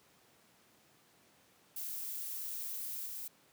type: noise with level steps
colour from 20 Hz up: violet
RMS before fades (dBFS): -41 / -43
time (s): 1.76-3.28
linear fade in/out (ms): 5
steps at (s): 3.06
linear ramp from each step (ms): 2
effects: pink hiss -66 dBFS RMS until 3.52 s + high-pass 150 Hz 12 dB/octave